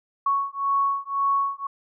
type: beating tone pair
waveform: sine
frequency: 1108.7 / 1110.6 Hz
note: C#6 / C#6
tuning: 0 / +3 cents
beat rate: 1.9 Hz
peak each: -24 dBFS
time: 0.26-1.67 s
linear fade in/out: 5 ms
effects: none